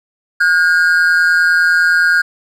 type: tone pair together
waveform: triangle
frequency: 1440.2 / 1610 Hz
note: F#6 / G6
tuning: -47 / +46 cents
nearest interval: major second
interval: 193 cents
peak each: -10 dBFS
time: 0.4-2.22 s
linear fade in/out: 10 ms
effects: none